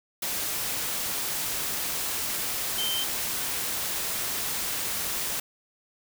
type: tone in noise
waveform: sine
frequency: 3113 Hz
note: G7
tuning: 13 cents flat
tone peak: -28 dBFS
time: 2.78-3.04 s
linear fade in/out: 5 ms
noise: white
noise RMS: -30 dBFS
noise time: 0.22-5.4 s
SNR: -1 dB
effects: none